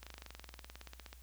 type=slowing click train; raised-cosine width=0.2 ms; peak=-30 dBFS; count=23; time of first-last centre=0.03-1.129 s; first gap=36 ms; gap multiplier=1.03; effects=added 60 Hz sine -54 dBFS peak until 1.22 s + white hiss -64 dBFS RMS until 1.22 s

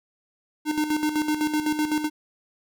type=tone with tremolo; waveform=square; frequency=303.9 Hz; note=D#4; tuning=41 cents flat; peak=-21 dBFS; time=0.65-2.1 s; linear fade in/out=50 ms; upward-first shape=square; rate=7.9 Hz; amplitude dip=60%; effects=none

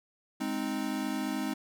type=chord; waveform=square; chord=Ab major; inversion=none; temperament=equal; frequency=207.7 / 261.6 / 311.1 Hz; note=Ab3 / C4 / Eb4; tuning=0 / 0 / 0 cents; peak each=-37 / -35 / -36 dBFS; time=0.4-1.54 s; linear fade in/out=10 ms; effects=none

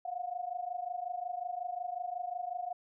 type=tone pair together; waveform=sine; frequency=704 / 729.5 Hz; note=F5 / F#5; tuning=+14 / -25 cents; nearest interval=minor second; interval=61 cents; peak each=-38 / -38 dBFS; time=0.05-2.73 s; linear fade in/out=5 ms; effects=none

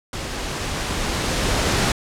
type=noise with level ramp; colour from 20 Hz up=pink; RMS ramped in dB=-29 to -18 dBFS; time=0.13-1.92 s; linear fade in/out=2 ms; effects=low-pass 8000 Hz 12 dB/octave

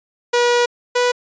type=tone pair in turn; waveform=sawtooth; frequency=482.6 / 491.3 Hz; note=B4 / B4; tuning=-40 / -9 cents; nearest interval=unison; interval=31 cents; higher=second; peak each=-9 / -10 dBFS; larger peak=first; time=0.33-0.66 / 0.95-1.12 s; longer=first; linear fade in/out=10 ms; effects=resampled to 16000 Hz

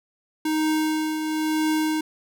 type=tone with tremolo; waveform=square; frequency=311.5 Hz; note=D#4; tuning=2 cents sharp; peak=-20 dBFS; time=0.45-2.01 s; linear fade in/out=5 ms; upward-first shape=triangle; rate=1 Hz; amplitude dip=50%; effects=none

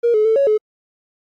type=tone with pitch steps; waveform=triangle; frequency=471.9 / 428 / 443.7 / 556 / 427.9 Hz; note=A#4 / A4 / A4 / C#5 / A4; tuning=+21 / -48 / +14 / +5 / -48 cents; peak=-8 dBFS; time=0.03-0.58 s; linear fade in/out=20 ms; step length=110 ms; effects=tanh soft clip ceiling -9 dBFS + AAC 64 kbps

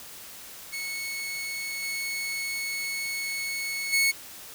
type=tone with level steps; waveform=sawtooth; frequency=2201 Hz; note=C#7; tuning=13 cents flat; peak=-28 / -26 / -17 dBFS; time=0.72-4.12 s; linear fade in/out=20 ms; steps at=1.82 / 3.92 s; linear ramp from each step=20 ms; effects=white hiss -44 dBFS RMS until 4.54 s

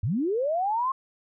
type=linear sweep; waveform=sine; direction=up; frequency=82.41 to 1086 Hz; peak=-23 dBFS; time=0.03-0.92 s; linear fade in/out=5 ms; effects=none

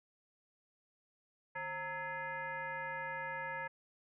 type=tone with frequency modulation; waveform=sine; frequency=1304 Hz; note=E6; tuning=19 cents flat; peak=-38 dBFS; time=1.55-3.68 s; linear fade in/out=10 ms; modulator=385 Hz; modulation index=2; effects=none

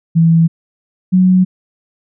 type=tone pair in turn; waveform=sine; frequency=164.81 / 184.6 Hz; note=E3 / F#3; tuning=0 / -4 cents; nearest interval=major second; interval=196 cents; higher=second; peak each=-6 dBFS; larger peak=neither; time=0.15-0.48 / 1.12-1.45 s; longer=neither; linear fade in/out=20 ms; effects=none

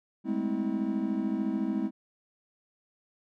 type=tone cluster; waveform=triangle; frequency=202.7 / 216.4 / 258 / 321.7 Hz; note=G#3 / A3 / C4 / E4; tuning=-42 / -29 / -24 / -42 cents; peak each=-31 dBFS; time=0.24-1.91 s; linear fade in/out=50 ms; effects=none

